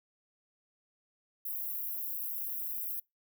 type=high-pass noise; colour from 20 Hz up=white; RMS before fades=-37 dBFS; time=1.45-3 s; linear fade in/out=5 ms; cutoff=12000 Hz; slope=48 dB/octave; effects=noise-tail reverb RT60 0.2 s tail -26 dB re dry